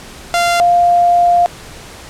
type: tone pair in turn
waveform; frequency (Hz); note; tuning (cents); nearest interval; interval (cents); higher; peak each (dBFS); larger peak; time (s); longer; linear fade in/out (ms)
sawtooth / sine; 693 / 699.8; F5 / F5; -14 / +3; unison; 17; second; -7; neither; 0.34-0.6 / 0.6-1.46; second; 0
effects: pink hiss -34 dBFS RMS until 2.09 s + low-pass 10000 Hz 12 dB/octave